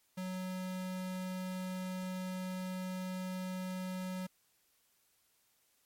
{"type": "tone", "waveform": "square", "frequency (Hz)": 185, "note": "F#3", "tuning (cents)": 0, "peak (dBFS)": -38, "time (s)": [0.17, 4.27], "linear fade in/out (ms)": 10, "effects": ["white hiss -73 dBFS RMS until 5.85 s", "MP3 64 kbps"]}